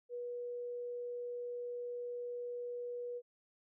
sine tone, 485.1 Hz, B4, 31 cents flat, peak -39 dBFS, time 0.09-3.22 s, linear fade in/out 50 ms, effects none

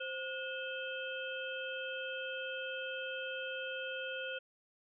harmonic tone with a mistuned harmonic, 523.3 Hz, C5, in tune, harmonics 1 / 3 / 5 / 6, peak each -42 / -42 / -45 / -46 dBFS, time 0-4.39 s, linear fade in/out 10 ms, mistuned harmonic 3, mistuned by -140 cents, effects none

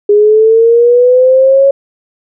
sine linear sweep, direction up, 409.3 to 554.4 Hz, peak -3 dBFS, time 0.09-1.71 s, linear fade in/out 5 ms, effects none

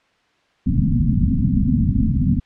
white low-pass noise, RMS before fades -17 dBFS, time 0.66-2.4 s, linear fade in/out 10 ms, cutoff 260 Hz, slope 96 dB/octave, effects white hiss -60 dBFS RMS until 2.45 s + low-pass 3000 Hz 12 dB/octave

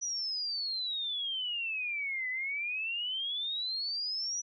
sine exponential two-way sweep, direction down then up, 5920 to 1993 to 5920 Hz, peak -32 dBFS, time 0.01-4.42 s, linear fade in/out 20 ms, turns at 2.29 s, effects none

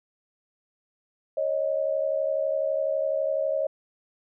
sine tone pair together, 550.3 / 622.3 Hz, C#5 / D#5, -13 / 0 cents, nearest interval major second, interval 213 cents, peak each -26 dBFS, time 1.37-3.67 s, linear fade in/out 5 ms, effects none

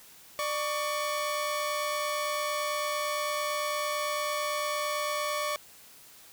sawtooth tone pair together, 596 / 1123.1 Hz, D5 / C#6, +25 / +22 cents, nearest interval major seventh, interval 1097 cents, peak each -28 dBFS, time 0.39-5.56 s, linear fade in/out 0 ms, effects white hiss -53 dBFS RMS until 6.32 s

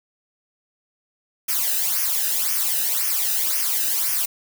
blue noise with flanger, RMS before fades -22 dBFS, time 1.48-4.26 s, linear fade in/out 10 ms, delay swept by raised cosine 0.25 to 0.92 ms, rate 1.9 Hz, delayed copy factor -0.75, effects none

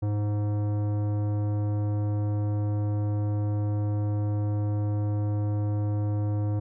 sine tone with tanh clipping, 104 Hz, G#2, 3 cents sharp, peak -26 dBFS, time 0.02-6.6 s, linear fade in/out 10 ms, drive 15 dB, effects none

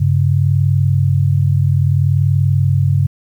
sine tone pair together, 98 / 138.59 Hz, G2 / C#3, 0 / 0 cents, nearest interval tritone, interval 600 cents, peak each -13 dBFS, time 0-3.07 s, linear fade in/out 10 ms, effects 8-bit

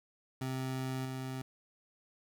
25% pulse tone with level steps, 130.81 Hz, C3, in tune, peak -31 / -34 dBFS, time 0.41-1.42 s, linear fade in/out 5 ms, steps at 1.05 s, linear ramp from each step 5 ms, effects none

